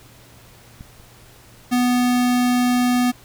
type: clicks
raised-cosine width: 5 ms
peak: -24 / -33 dBFS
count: 2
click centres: 0.809 / 0.999 s
type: tone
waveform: square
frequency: 246.9 Hz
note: B3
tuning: in tune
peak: -16 dBFS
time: 1.71-3.12 s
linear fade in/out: 20 ms
effects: added 118 Hz sine -51 dBFS peak until 3.24 s + pink hiss -48 dBFS RMS until 3.24 s